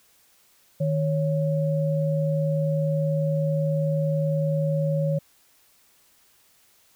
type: tone pair together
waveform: sine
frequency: 155.12 / 554.4 Hz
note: D#3 / C#5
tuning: -5 / 0 cents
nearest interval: octave + minor seventh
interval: 2205 cents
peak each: -22 / -26 dBFS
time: 0.8-5.19 s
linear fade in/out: 10 ms
effects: white hiss -60 dBFS RMS until 6.95 s